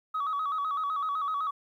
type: tone with vibrato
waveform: sine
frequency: 1199 Hz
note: D6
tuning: 36 cents sharp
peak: -26 dBFS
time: 0.14-1.51 s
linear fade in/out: 10 ms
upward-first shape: square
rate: 7.9 Hz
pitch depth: 96 cents each way
effects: tanh soft clip ceiling -25 dBFS + 11-bit